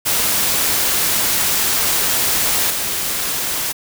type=noise with level steps; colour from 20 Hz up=white; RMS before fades=-17 / -21 dBFS; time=0.05-3.73 s; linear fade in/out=20 ms; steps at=2.7 s; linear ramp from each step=5 ms; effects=none